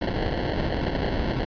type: noise with sample-and-hold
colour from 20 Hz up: pink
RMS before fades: -26 dBFS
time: 0.01-1.45 s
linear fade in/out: 10 ms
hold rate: 1225 Hz
effects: resampled to 11025 Hz